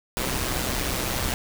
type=noise with amplitude modulation; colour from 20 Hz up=pink; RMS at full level=-24 dBFS; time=0.17-1.34 s; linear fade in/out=0 ms; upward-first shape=sine; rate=128 Hz; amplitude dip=60%; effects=none